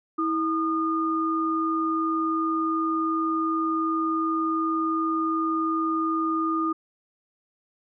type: tone pair together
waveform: sine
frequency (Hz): 323.3 / 1220.6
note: E4 / D#6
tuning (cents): -34 / -34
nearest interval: octave + major seventh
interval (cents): 2300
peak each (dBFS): -25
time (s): 0.18-6.73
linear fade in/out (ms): 10
effects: none